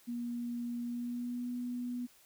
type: tone with pitch glide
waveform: sine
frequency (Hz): 239 to 244.9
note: A#3 to B3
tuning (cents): +43 to -14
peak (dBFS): -35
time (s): 0.07-2.07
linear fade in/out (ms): 20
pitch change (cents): +43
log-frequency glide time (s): 0.83-1.5
effects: white hiss -63 dBFS RMS until 2.25 s